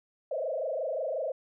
sine tone with frequency modulation, 580 Hz, D5, 22 cents flat, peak -29 dBFS, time 0.31-1.32 s, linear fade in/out 5 ms, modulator 25.6 Hz, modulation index 3, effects none

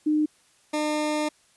sine / 20% pulse tone pair in turn, 304.2 / 302.4 Hz, D#4 / D#4, -39 / -49 cents, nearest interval unison, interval 10 cents, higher first, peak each -19 dBFS, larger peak neither, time 0.06-0.26 / 0.73-1.29 s, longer second, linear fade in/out 10 ms, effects white hiss -61 dBFS RMS until 1.56 s + resampled to 24000 Hz

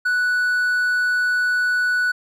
triangle tone, 1480 Hz, F#6, in tune, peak -15 dBFS, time 0.05-2.12 s, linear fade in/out 10 ms, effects none

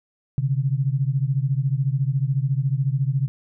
sine beating tone pair, 130.81 / 144.81 Hz, C3 / D3, 0 / -24 cents, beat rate 14 Hz, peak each -21 / -23 dBFS, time 0.38-3.28 s, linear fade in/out 0 ms, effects none

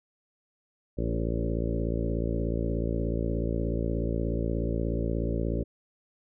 harmonic tone with a mistuned harmonic, 56.7 Hz, A#1, 47 cents flat, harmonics 1 / 2 / 3 / 4 / 5 / 6 / 7 / 8 / 9 / 10, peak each -30 / -33 / -35 / -36 / -37 / -38 / -38 / -39 / -40 / -40 dBFS, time 0.97-5.64 s, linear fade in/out 20 ms, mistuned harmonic 6, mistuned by -16 cents, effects none

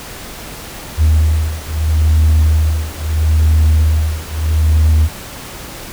sine beating tone pair, 77.78 / 78.54 Hz, D#2 / D#2, 0 / +17 cents, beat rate 0.76 Hz, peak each -11 dBFS, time 0.97-5.09 s, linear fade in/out 50 ms, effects tanh soft clip ceiling -5 dBFS + pink hiss -30 dBFS RMS until 5.92 s

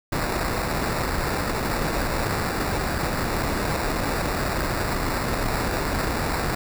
pink noise with sample-and-hold, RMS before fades -25 dBFS, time 0.12-6.55 s, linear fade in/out 5 ms, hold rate 3150 Hz, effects none

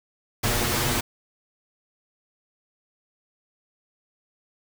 pink noise with comb filter, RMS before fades -24 dBFS, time 0.43-1.01 s, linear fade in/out 10 ms, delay 8.4 ms, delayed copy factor +0.85, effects none

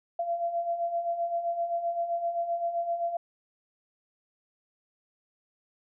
sine beating tone pair, 678 / 685.7 Hz, E5 / F5, +49 / -32 cents, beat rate 7.7 Hz, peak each -35 / -28 dBFS, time 0.19-3.17 s, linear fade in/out 5 ms, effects none

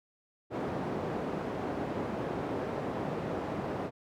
white band-pass noise, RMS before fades -35 dBFS, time 0.5-3.91 s, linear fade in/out 50 ms, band 110 to 580 Hz, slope 12 dB/octave, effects none

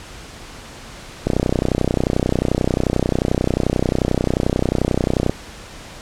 click train, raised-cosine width 2 ms, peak -3 dBFS, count 127, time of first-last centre 1.27-5.296 s, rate 31.3 Hz, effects pink hiss -37 dBFS RMS until 6.01 s + low-pass 8000 Hz 12 dB/octave

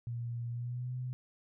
sine tone with pitch glide, 118.5 to 126.27 Hz, A#2 to B2, +29 to +39 cents, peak -35 dBFS, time 0.07-1.13 s, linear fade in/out 0 ms, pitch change +110 cents, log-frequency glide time 0.5-0.94 s, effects none

